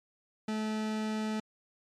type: tone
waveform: 40% pulse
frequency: 216.5 Hz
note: A3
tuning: 28 cents flat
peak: -30 dBFS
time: 0.48-1.4 s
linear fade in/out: 5 ms
effects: low-pass 7000 Hz 12 dB/octave + MP3 96 kbps